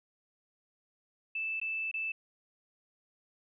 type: tone with dropouts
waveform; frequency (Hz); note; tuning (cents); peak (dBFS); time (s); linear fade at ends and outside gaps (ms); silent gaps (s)
sine; 2637; E7; 0; -32; 1.35-2.12; 5; 1.6-1.614 / 1.914-1.94
effects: none